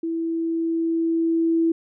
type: tone with level ramp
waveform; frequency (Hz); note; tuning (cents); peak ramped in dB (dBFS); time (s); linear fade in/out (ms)
sine; 329.6; E4; 0; -23 to -16; 0.03-1.72; 5
effects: none